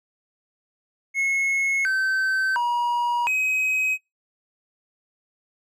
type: tone with pitch steps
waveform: triangle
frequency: 2178 / 1543 / 958 / 2532 Hz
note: C#7 / G6 / A#5 / D#7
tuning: -31 / -28 / +47 / +30 cents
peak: -18 dBFS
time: 1.14-3.98 s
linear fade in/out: 50 ms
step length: 710 ms
effects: noise-tail reverb RT60 0.2 s tail -23 dB re dry